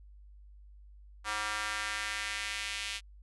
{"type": "tone with high-pass filter sweep", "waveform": "square", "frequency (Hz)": 106.3, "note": "G#2", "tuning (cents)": 41, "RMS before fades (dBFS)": -36, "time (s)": [1.24, 3.01], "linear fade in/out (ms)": 50, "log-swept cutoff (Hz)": [1200, 2700], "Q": 1.7, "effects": ["added 50 Hz sine -51 dBFS peak until 3.22 s", "resampled to 24000 Hz"]}